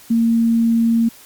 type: tone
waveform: sine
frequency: 229.8 Hz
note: A#3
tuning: 25 cents flat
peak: -12 dBFS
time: 0.1-1.09 s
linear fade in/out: 10 ms
effects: white hiss -44 dBFS RMS until 1.25 s + Opus 48 kbps